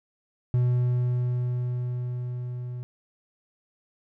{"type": "tone with level ramp", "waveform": "triangle", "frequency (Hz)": 123.47, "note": "B2", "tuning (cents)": 0, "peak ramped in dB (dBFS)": [-17, -30], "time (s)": [0.54, 2.83], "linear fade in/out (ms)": 0, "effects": []}